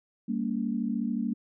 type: tone cluster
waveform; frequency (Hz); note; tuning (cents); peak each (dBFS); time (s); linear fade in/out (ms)
sine; 199.1 / 232.7 / 284.3; G3 / A#3 / C#4; +27 / -3 / +44; -32 / -29 / -35; 0.28-1.34; 10
effects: none